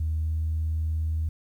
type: tone with pitch glide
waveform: sine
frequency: 78.8 to 79.3 Hz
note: D#2 to D#2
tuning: +23 to +33 cents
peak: -23 dBFS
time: 0-1.29 s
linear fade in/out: 5 ms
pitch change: +10 cents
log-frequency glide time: 0.21-0.33 s
effects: tanh soft clip ceiling -20 dBFS + 10-bit